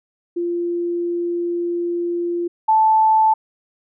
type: tone pair in turn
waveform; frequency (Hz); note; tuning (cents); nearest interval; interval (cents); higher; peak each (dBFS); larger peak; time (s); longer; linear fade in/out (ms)
sine; 346 / 876.4; F4 / A5; -16 / -7; octave + major third; 1609; second; -19 / -11; second; 0.36-2.48 / 2.68-3.34; first; 10
effects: none